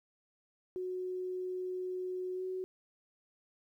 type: tone with pitch glide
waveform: sine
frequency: 367.4 to 372.3 Hz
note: F#4 to F#4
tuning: -12 to +11 cents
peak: -35 dBFS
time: 0.76-2.64 s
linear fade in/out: 0 ms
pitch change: +23 cents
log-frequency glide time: 2.34-2.43 s
effects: 12-bit